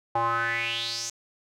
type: tone with band-pass filter sweep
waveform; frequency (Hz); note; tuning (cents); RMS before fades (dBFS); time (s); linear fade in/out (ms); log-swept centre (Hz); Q
square; 116.2; A#2; -5; -28; 0.15-1.1; 5; 840 to 6600; 5.5
effects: none